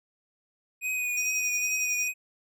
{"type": "tone with vibrato", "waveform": "square", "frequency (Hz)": 2489, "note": "D#7", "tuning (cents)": 0, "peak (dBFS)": -28, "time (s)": [0.81, 2.14], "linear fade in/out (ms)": 50, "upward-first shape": "triangle", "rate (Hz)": 2.4, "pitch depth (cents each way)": 25}
{"type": "tone with tremolo", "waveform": "triangle", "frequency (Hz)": 5700, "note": "F8", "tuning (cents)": 34, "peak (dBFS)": -26, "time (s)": [1.17, 2.08], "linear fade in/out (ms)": 5, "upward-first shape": "sine", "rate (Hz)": 11, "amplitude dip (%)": 70}
{"effects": []}